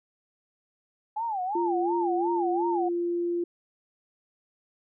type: tone with vibrato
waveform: sine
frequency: 823 Hz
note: G#5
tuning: 16 cents flat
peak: -27 dBFS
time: 1.16-2.89 s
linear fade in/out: 10 ms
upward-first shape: sine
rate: 2.8 Hz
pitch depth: 220 cents each way
type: tone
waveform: sine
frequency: 346.3 Hz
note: F4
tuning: 15 cents flat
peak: -25 dBFS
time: 1.55-3.44 s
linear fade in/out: 5 ms
effects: none